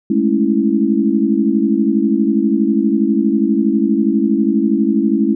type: chord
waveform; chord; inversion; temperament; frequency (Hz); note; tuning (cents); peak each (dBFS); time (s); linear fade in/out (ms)
sine; A major seventh; third; equal; 207.7 / 220 / 277.2 / 329.6; G#3 / A3 / C#4 / E4; 0 / 0 / 0 / 0; -17; 0.1-5.35; 5
effects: none